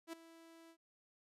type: tone with ADSR envelope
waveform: sawtooth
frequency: 329.6 Hz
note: E4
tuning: in tune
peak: -38 dBFS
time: 0.07-0.77 s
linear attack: 59 ms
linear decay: 8 ms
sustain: -16 dB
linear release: 71 ms
effects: resampled to 32000 Hz